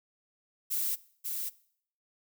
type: noise with echo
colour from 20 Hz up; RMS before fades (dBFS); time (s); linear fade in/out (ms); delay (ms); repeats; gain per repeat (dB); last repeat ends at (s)
violet; -31; 0.7-0.96; 20; 540; 1; -4; 1.5
effects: noise-tail reverb RT60 0.6 s tail -20 dB re dry